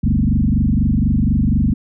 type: tone with frequency modulation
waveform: sine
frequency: 145.1 Hz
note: D3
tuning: 21 cents flat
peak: -12 dBFS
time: 0.03-1.74 s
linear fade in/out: 10 ms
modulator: 24.1 Hz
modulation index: 4.3
effects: none

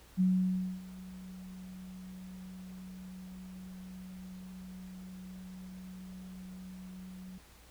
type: tone with ADSR envelope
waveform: sine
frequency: 185 Hz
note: F#3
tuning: in tune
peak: -23 dBFS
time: 0.17-7.38 s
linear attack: 35 ms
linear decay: 600 ms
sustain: -21 dB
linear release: 3 ms
effects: added 60 Hz sine -59 dBFS peak until 7.7 s + pink hiss -59 dBFS RMS until 7.7 s

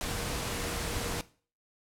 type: tone in noise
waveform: sine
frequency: 473.1 Hz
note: A#4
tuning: 26 cents sharp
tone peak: -44 dBFS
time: 0.01-1.21 s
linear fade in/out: 0 ms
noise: pink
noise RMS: -34 dBFS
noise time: 0.01-1.21 s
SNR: -13 dB
effects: noise-tail reverb RT60 0.4 s tail -18 dB re dry + low-pass 12000 Hz 12 dB/octave

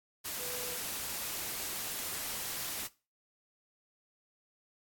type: tone in noise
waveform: sine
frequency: 493.9 Hz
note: B4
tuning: in tune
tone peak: -44 dBFS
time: 0.38-0.79 s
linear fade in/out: 20 ms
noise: white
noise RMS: -38 dBFS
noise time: 0.24-2.88 s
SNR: -9 dB
effects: noise-tail reverb RT60 0.3 s tail -19 dB re dry + AAC 64 kbps

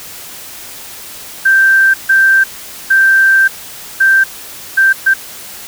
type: tone bursts at uneven times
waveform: sine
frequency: 1568 Hz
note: G6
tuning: in tune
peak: -5 dBFS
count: 6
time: 1.45-1.94 / 2.09-2.44 / 2.9-3.48 / 4-4.24 / 4.77-4.93 / 5.06-5.14 s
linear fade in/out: 10 ms
effects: white hiss -30 dBFS RMS until 5.67 s

